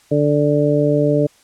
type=harmonic tone; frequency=146.83 Hz; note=D3; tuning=in tune; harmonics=1 / 2 / 3 / 4; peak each=-18 / -18 / -18 / -18 dBFS; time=0.11-1.27 s; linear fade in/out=10 ms; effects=white hiss -52 dBFS RMS until 1.43 s + low-pass 9000 Hz 12 dB/octave